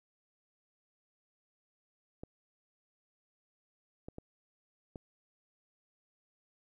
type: clicks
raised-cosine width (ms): 2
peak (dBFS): -30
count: 4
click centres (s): 2.235 / 4.085 / 4.184 / 4.958
effects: 12-bit